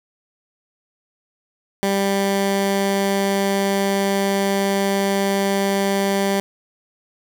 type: tone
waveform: 15% pulse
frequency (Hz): 197.1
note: G3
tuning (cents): +10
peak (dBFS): -11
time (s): 1.83-6.4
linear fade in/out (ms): 0
effects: none